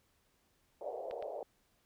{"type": "band-pass noise", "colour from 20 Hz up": "pink", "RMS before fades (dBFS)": -42, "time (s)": [0.81, 1.43], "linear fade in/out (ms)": 2, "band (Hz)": [440, 730], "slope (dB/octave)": 48}
{"type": "clicks", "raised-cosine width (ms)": 0.3, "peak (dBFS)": [-32, -34], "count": 2, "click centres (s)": [1.111, 1.225]}
{"effects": ["pink hiss -74 dBFS RMS until 1.85 s"]}